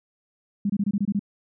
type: tone bursts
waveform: sine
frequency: 202.1 Hz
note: G#3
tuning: 47 cents flat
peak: -20 dBFS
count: 8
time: 0.65-1.194 s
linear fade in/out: 5 ms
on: 47 ms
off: 24 ms
effects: none